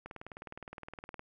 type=click train; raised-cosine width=0.5 ms; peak=-29 dBFS; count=23; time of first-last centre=0.06-1.194 s; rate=19.4 Hz; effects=none